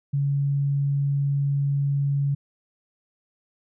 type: tone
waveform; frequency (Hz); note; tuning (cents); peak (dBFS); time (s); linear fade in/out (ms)
sine; 140.7; C#3; +26; -20; 0.13-2.35; 10
effects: none